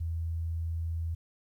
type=tone; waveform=sine; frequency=82.5 Hz; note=E2; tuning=2 cents sharp; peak=-30 dBFS; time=0-1.15 s; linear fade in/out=10 ms; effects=11-bit